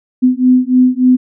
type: beating tone pair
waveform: sine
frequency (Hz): 251.6 / 255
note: B3 / C4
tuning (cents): +32 / -44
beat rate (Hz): 3.4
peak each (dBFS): -10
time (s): 0.22-1.17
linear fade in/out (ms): 20
effects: none